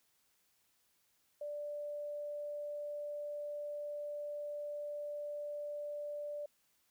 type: tone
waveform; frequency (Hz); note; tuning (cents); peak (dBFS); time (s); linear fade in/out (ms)
sine; 587.3; D5; 0; -39; 1.41-6.46; 5
effects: white hiss -75 dBFS RMS until 6.9 s